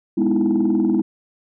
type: chord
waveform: sine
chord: E major seventh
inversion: first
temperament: just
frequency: 206 / 247.2 / 309 / 329.6 Hz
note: G#3 / B3 / D#4 / E4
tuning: -14 / +2 / -12 / 0 cents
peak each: -19 / -20 / -21 / -18 dBFS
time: 0.17-1.02 s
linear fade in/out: 10 ms
effects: tanh soft clip ceiling -10 dBFS